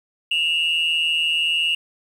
sine tone pair together, 2707 / 2868 Hz, E7 / F7, +45 / +45 cents, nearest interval minor second, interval 100 cents, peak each -20 / -18 dBFS, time 0.31-1.75 s, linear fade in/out 5 ms, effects tanh soft clip ceiling -14 dBFS + 8-bit

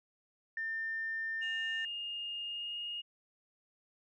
sine tone, 1800 Hz, A6, 39 cents sharp, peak -34 dBFS, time 0.57-1.85 s, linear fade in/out 2 ms
sine tone with pitch glide, 2834 to 2855 Hz, F7 to F7, +25 to +37 cents, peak -37 dBFS, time 1.41-3.02 s, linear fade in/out 20 ms, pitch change +12 cents, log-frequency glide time 2.46-2.78 s
effects tanh soft clip ceiling -27 dBFS

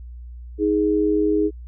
sine tone pair together, 314.6 / 415.3 Hz, D#4 / G#4, +19 / 0 cents, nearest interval perfect fourth, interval 481 cents, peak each -19 dBFS, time 0.58-1.51 s, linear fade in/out 50 ms, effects added 60 Hz sine -34 dBFS peak until 1.67 s

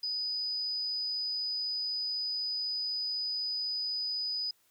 sine tone, 4978 Hz, D#8, in tune, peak -31 dBFS, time 0.03-4.51 s, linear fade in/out 5 ms, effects white hiss -69 dBFS RMS until 4.7 s

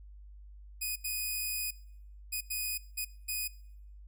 5% pulse tone bursts at uneven times, 2489 Hz, D#7, in tune, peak -23 dBFS, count 6, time 0.81-0.96 / 1.04-1.71 / 2.32-2.41 / 2.5-2.78 / 2.97-3.05 / 3.28-3.48 s, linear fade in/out 10 ms, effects noise-tail reverb RT60 0.8 s tail -23 dB re dry + added 50 Hz sine -48 dBFS peak until 4.07 s

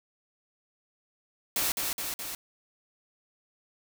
white noise with echo, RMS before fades -28 dBFS, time 1.56-1.72 s, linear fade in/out 2 ms, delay 210 ms, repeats 3, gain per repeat -3 dB, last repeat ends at 2.35 s, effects none

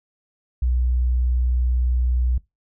sine tone, 61.74 Hz, B1, in tune, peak -17 dBFS, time 0.62-2.38 s, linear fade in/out 5 ms, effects noise-tail reverb RT60 0.2 s tail -21 dB re dry

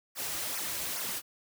white noise with flanger, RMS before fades -35 dBFS, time 0.15-1.22 s, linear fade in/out 50 ms, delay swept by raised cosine 0.25 to 4.65 ms, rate 2.4 Hz, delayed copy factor -0.7, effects none

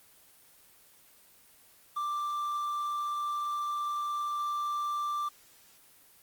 triangle tone with quantisation, 1179 Hz, D6, 6 cents sharp, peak -28 dBFS, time 1.96-5.29 s, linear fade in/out 10 ms, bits 9, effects white hiss -59 dBFS RMS until 6.22 s + Opus 24 kbps

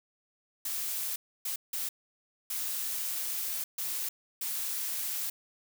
blue noise bursts at uneven times, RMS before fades -34 dBFS, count 6, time 0.65-1.16 / 1.45-1.56 / 1.73-1.89 / 2.5-3.64 / 3.78-4.09 / 4.41-5.3 s, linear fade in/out 5 ms, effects none

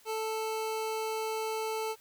25% pulse tone, 440 Hz, A4, in tune, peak -28 dBFS, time 0.05-1.96 s, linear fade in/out 50 ms, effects white hiss -60 dBFS RMS until 2 s

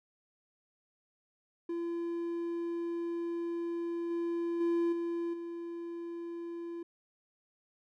triangle tone with level steps, 340 Hz, F4, 46 cents flat, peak -31 / -29 / -25 / -30 / -36 dBFS, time 1.69-6.83 s, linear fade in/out 5 ms, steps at 4.1 / 4.6 / 4.92 / 5.33 s, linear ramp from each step 10 ms, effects none

